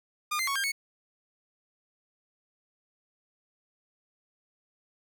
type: tone with pitch steps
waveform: sawtooth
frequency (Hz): 1214 / 2081 / 1109 / 1599 / 2211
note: D#6 / C7 / C#6 / G6 / C#7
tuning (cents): -43 / -10 / 0 / +34 / -5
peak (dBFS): -24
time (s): 0.31-0.72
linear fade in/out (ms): 10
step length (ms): 82
effects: none